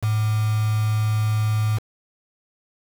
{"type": "tone with quantisation", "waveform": "sine", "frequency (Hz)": 107.8, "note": "A2", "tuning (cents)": -35, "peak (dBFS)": -18, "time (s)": [0.02, 1.79], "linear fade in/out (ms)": 20, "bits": 5, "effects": []}